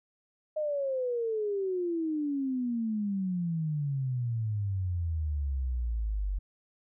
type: exponential sweep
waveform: sine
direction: down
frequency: 622.3 to 46.32 Hz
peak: -28 dBFS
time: 0.56-6.39 s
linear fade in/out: 10 ms
effects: none